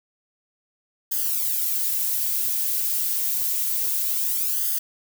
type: noise with flanger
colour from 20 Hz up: violet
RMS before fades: -24 dBFS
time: 1.11-4.79 s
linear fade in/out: 10 ms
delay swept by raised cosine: 0.61 to 4.71 ms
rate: 0.28 Hz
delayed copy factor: +0.8
effects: none